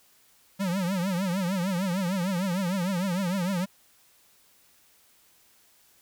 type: tone with vibrato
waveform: square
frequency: 185 Hz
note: F#3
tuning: in tune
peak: -26 dBFS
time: 0.59-3.66 s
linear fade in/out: 20 ms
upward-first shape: triangle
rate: 6.6 Hz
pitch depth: 170 cents each way
effects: white hiss -61 dBFS RMS until 6.01 s